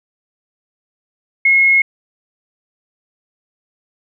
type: tone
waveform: sine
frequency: 2166 Hz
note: C#7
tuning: 41 cents flat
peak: -8 dBFS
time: 1.45-1.82 s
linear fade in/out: 5 ms
effects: none